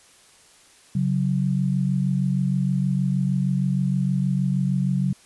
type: tone pair together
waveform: sine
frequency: 138.59 / 185 Hz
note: C#3 / F#3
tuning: 0 / 0 cents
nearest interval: perfect fourth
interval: 500 cents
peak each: -22 dBFS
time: 0.95-5.13 s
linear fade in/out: 5 ms
effects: white hiss -53 dBFS RMS until 5.25 s + resampled to 24000 Hz